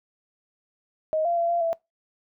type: tone with pitch steps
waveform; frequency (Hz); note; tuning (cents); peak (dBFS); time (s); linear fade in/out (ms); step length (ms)
sine; 627 / 688 / 680 / 688 / 664; D#5 / F5 / F5 / F5 / E5; +13 / -26 / -46 / -26 / +12; -21; 1.13-1.73; 0; 120
effects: noise-tail reverb RT60 0.2 s tail -24 dB re dry